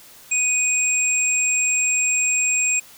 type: tone pair together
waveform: sine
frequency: 2489 / 7530 Hz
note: D#7 / A#8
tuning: 0 / +16 cents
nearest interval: octave + perfect fifth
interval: 1916 cents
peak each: -21 / -19 dBFS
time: 0.31-2.8 s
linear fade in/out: 10 ms
effects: white hiss -46 dBFS RMS until 2.97 s